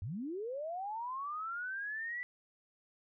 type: linear sweep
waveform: sine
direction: up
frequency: 81.6 to 1984 Hz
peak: -37 dBFS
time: 0.02-2.23 s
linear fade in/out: 0 ms
effects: none